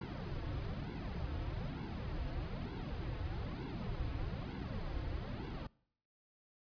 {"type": "noise with flanger", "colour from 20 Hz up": "brown", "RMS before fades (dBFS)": -41, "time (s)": [0.01, 5.67], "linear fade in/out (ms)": 5, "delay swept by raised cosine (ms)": [1.6, 5.1], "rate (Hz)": 1.1, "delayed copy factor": -0.85, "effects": ["noise-tail reverb RT60 0.7 s tail -25 dB re dry", "resampled to 11025 Hz"]}